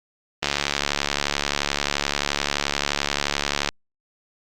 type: click train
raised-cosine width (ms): 0.2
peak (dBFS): -3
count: 234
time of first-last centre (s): 0.43-3.689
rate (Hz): 71.5
effects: Opus 32 kbps